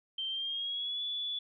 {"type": "tone with pitch glide", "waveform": "sine", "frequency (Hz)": [3136, 3440], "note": ["G7", "A7"], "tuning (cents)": [0, -40], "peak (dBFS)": -33, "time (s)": [0.18, 1.39], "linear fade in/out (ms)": 5, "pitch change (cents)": 160, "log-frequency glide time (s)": [0.29, 1.02], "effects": []}